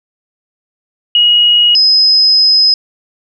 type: tone pair in turn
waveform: sine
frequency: 2895 / 5071 Hz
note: F#7 / D#8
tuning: -38 / +32 cents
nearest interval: minor seventh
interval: 970 cents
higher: second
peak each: -5 dBFS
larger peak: neither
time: 1.15-1.75 / 1.75-2.74 s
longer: second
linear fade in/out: 2 ms
effects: none